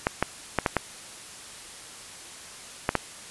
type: clicks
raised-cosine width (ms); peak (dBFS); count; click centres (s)
0.5; -6; 7; 0.069 / 0.226 / 0.587 / 0.662 / 0.767 / 2.891 / 2.953
effects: white hiss -43 dBFS RMS until 3.3 s + resampled to 24000 Hz